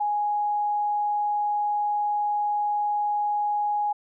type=tone; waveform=sine; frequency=830.6 Hz; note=G#5; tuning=in tune; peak=-22 dBFS; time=0-3.93 s; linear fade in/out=10 ms; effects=none